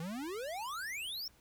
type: exponential sweep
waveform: square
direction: up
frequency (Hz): 155.56 to 5588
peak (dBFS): -39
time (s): 0-1.28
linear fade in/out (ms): 2
effects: added 60 Hz sine -69 dBFS peak until 1.4 s + pink hiss -66 dBFS RMS until 1.4 s